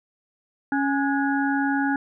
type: harmonic tone with a mistuned harmonic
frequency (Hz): 277.2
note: C#4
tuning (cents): 0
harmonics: 1 / 3 / 5 / 6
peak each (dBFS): -22 / -27 / -29 / -30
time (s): 0.72-1.96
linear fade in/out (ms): 2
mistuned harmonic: 5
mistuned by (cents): +82
effects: none